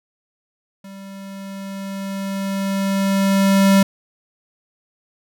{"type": "tone with level ramp", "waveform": "square", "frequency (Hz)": 195.4, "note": "G3", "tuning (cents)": -5, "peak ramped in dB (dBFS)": [-36, -10], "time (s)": [0.84, 3.83], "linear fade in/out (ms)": 5, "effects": []}